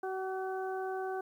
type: harmonic tone with a mistuned harmonic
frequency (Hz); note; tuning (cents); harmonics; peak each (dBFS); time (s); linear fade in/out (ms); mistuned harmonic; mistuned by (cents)
378; F#4; +37; 1 / 2 / 3 / 4; -36 / -38 / -48 / -45; 0.03-1.21; 5; 3; +20
effects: 11-bit